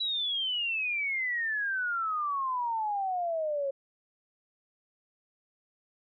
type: exponential sweep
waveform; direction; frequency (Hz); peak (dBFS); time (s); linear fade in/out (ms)
sine; down; 3951 to 540; -28; 0-3.71; 10
effects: none